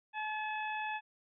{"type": "harmonic tone", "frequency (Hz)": 858, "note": "A5", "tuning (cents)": -44, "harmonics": [1, 2, 3, 4], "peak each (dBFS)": [-37, -41, -42, -52], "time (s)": [0.13, 1.01], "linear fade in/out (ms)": 50, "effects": []}